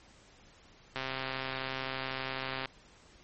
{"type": "click train", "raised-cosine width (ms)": 0.3, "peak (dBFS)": -19, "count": 225, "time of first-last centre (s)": [0.96, 2.657], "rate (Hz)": 132, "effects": ["pink hiss -59 dBFS RMS until 3.23 s", "MP3 32 kbps"]}